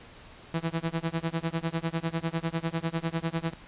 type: tone with tremolo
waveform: sawtooth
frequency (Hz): 164.81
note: E3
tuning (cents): 0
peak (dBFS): -21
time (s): 0.54-3.54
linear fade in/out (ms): 2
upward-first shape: sine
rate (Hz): 10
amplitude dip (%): 100
effects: pink hiss -50 dBFS RMS until 3.67 s + resampled to 8000 Hz